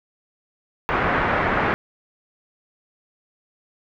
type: low-pass noise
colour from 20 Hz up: white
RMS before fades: -21 dBFS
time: 0.89-1.74 s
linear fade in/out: 0 ms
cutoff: 1800 Hz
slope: 24 dB/octave
effects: none